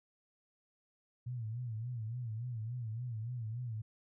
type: tone with vibrato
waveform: sine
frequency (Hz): 116.54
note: A#2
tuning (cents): 0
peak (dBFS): -37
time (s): 1.26-3.82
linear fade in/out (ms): 10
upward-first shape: sine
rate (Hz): 3.5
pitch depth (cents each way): 130
effects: none

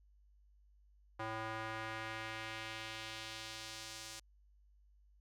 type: tone with band-pass filter sweep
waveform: square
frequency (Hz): 110.8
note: A2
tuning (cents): +13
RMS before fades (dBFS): -45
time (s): 1.19-4.2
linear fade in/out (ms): 10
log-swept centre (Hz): 1100 to 6400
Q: 1.1
effects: added 50 Hz sine -64 dBFS peak until 5.2 s

